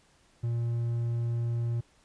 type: tone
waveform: triangle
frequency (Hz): 117.6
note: A#2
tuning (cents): +16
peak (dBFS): -25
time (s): 0.43-1.81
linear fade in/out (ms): 10
effects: pink hiss -64 dBFS RMS until 2.04 s + resampled to 22050 Hz